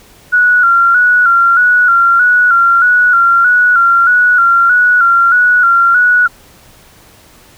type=tone with vibrato; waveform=sine; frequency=1422 Hz; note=F6; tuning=31 cents sharp; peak=-5 dBFS; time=0.32-6.28 s; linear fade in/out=20 ms; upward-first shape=square; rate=1.6 Hz; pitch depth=54 cents each way; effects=pink hiss -42 dBFS RMS until 7.57 s